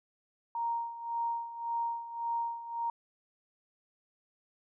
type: tone with tremolo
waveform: sine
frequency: 932.3 Hz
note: A#5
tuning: in tune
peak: -29 dBFS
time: 0.55-2.9 s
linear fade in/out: 2 ms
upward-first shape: sine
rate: 1.8 Hz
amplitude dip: 75%
effects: none